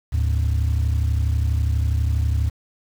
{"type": "tone pair together", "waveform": "sine", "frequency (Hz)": [74.6, 106.82], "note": ["D2", "G#2"], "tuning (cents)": [28, 49], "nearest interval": "tritone", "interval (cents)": 621, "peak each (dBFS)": [-17, -20], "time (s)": [0.12, 2.5], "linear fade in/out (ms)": 20, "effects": ["tanh soft clip ceiling -14 dBFS", "7-bit"]}